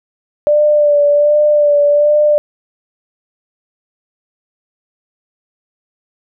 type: tone with vibrato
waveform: sine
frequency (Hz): 589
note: D5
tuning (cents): +5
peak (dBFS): -7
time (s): 0.47-2.38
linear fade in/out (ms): 0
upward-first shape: sine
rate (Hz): 1.3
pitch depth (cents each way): 28
effects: none